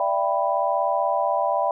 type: chord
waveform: sine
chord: E minor seventh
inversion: third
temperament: equal with one note detuned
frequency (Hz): 587.3 / 668.1 / 784 / 987.8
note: D5 / E5 / G5 / B5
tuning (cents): 0 / +23 / 0 / 0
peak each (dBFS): -25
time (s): 0-1.71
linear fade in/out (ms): 2
effects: none